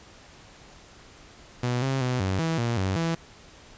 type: tone with pitch steps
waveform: sawtooth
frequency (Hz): 123 / 134.1 / 126 / 94.9 / 163.2 / 117.8 / 95.1 / 165.5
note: B2 / C3 / B2 / F#2 / E3 / A#2 / F#2 / E3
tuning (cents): -7 / +43 / +35 / +44 / -17 / +19 / +48 / +7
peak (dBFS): -20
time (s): 1.63-3.15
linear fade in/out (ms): 5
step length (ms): 190
effects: pink hiss -50 dBFS RMS until 3.77 s + resampled to 16000 Hz